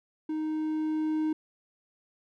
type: tone with level ramp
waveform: triangle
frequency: 311.1 Hz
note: D#4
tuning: in tune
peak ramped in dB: -27 to -23 dBFS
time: 0.29-1.33 s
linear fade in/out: 5 ms
effects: none